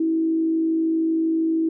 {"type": "tone with frequency modulation", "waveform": "sine", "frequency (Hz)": 324.4, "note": "E4", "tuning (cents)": -28, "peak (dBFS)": -18, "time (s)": [0, 1.69], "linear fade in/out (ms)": 5, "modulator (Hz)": 52.8, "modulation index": 0.23, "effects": []}